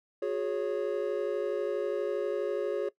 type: chord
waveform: triangle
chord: F# suspended second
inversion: none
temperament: equal with one note detuned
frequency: 363 / 415.3 / 554.4 Hz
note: F#4 / G#4 / C#5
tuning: -33 / 0 / 0 cents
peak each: -32 / -30 / -31 dBFS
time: 0.22-2.89 s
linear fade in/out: 5 ms
effects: noise-tail reverb RT60 0.1 s tail -19 dB re dry